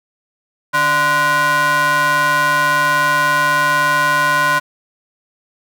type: ring-modulated tone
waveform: square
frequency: 219.7 Hz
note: A3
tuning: 2 cents flat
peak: -10 dBFS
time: 0.73-4.6 s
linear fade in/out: 20 ms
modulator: 1250 Hz
effects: none